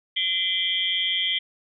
sine tone cluster, 2044 / 2353 / 3091 / 3274 / 3543 Hz, C7 / D7 / G7 / G#7 / A7, -41 / +3 / -25 / -25 / +11 cents, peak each -30 / -34 / -26 / -25 / -34 dBFS, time 0.16-1.39 s, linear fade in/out 10 ms, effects none

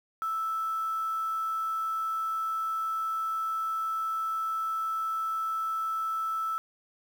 sine tone with quantisation, 1317 Hz, E6, 2 cents flat, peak -28 dBFS, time 0.22-6.58 s, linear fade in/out 0 ms, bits 8, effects none

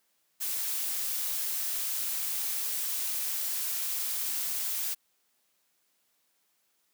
blue noise, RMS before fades -32 dBFS, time 0.4-4.95 s, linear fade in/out 20 ms, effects white hiss -73 dBFS RMS until 6.93 s + high-pass 150 Hz 12 dB/octave

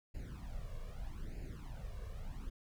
brown noise with flanger, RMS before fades -44 dBFS, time 0.14-2.5 s, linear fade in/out 10 ms, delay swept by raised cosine 0.42 to 1.82 ms, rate 0.8 Hz, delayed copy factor +0.85, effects none

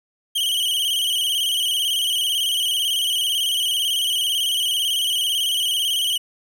45% pulse tone with vibrato, 3072 Hz, G7, 36 cents flat, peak -19 dBFS, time 0.35-6.18 s, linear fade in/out 10 ms, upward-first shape square, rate 18 Hz, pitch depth 63 cents each way, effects none

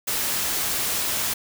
white noise, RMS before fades -25 dBFS, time 0.07-1.34 s, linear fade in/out 10 ms, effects none

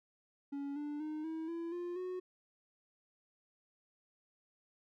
triangle tone with pitch steps, 281.5 / 294.1 / 307.3 / 321.1 / 335.5 / 350.6 / 366.3 Hz, C#4 / D4 / D#4 / E4 / E4 / F4 / F#4, +27 / +3 / -21 / -45 / +31 / +7 / -17 cents, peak -36 dBFS, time 0.52-2.2 s, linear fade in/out 10 ms, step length 240 ms, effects none

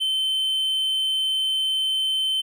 triangle tone, 3081 Hz, G7, 31 cents flat, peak -19 dBFS, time 0-2.42 s, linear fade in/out 20 ms, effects none

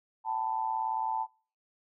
sine tone with amplitude modulation, 883 Hz, A5, 6 cents sharp, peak -25 dBFS, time 0.24-1.27 s, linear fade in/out 50 ms, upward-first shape sine, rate 118 Hz, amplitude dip 85%, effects noise-tail reverb RT60 0.4 s tail -25 dB re dry

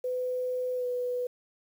sine tone with pitch glide, 503 to 494.1 Hz, B4 to B4, +32 to +1 cents, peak -28 dBFS, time 0.04-1.27 s, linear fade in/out 5 ms, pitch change -31 cents, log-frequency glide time 0.75-0.86 s, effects 9-bit

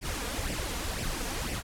pink noise with flanger, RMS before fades -33 dBFS, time 0.01-1.63 s, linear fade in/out 50 ms, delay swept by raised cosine 0.37 to 4.27 ms, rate 2 Hz, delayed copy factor +0.65, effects low-pass 12000 Hz 12 dB/octave

